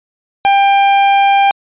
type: tone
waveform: 45% pulse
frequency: 794 Hz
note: G5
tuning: 22 cents sharp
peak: -7 dBFS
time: 0.45-1.51 s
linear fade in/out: 0 ms
effects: resampled to 8000 Hz